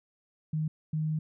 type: tone pair in turn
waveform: sine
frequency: 155.56 / 155.56 Hz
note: D#3 / D#3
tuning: 0 / 0 cents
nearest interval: unison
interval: 0 cents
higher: neither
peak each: -27 dBFS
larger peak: neither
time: 0.53-0.68 / 0.93-1.19 s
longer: second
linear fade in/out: 5 ms
effects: none